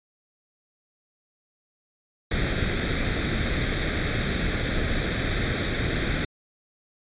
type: noise with comb filter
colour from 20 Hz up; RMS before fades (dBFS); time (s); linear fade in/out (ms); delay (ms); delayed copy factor
pink; -25; 2.31-6.25; 5; 0.52; +0.75
effects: resampled to 8000 Hz